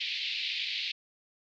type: band-pass noise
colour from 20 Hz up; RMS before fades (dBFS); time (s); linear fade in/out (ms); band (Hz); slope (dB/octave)
white; -34; 0-0.92; 10; 2200 to 4300; 48
effects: none